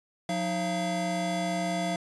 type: tone cluster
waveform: square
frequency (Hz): 179.9 / 312.9 / 684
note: F#3 / D#4 / F5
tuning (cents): -48 / +10 / -36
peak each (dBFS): -32 / -37 / -31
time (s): 0.29-1.96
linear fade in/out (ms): 2
effects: resampled to 22050 Hz